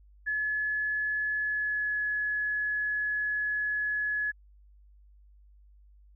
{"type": "tone with pitch glide", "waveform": "sine", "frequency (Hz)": [1708, 1697.2], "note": ["G#6", "G#6"], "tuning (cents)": [48, 37], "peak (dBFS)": -27, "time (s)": [0.26, 4.32], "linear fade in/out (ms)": 20, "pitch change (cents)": -11, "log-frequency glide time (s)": [1.37, 1.97], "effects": ["added 50 Hz sine -54 dBFS peak until 6.15 s"]}